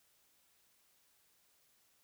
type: silence
effects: white hiss -72 dBFS RMS until 2.03 s